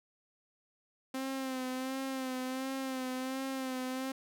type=tone with vibrato; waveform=sawtooth; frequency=261.6 Hz; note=C4; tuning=in tune; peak=-31 dBFS; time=1.14-4.12 s; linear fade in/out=5 ms; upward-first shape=sine; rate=1.4 Hz; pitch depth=40 cents each way; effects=none